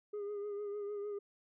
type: tone with vibrato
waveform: sine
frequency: 410.4 Hz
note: G#4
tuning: 21 cents flat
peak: -35 dBFS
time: 0.13-1.19 s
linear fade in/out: 10 ms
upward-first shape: triangle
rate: 6.6 Hz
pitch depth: 42 cents each way
effects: tanh soft clip ceiling -37 dBFS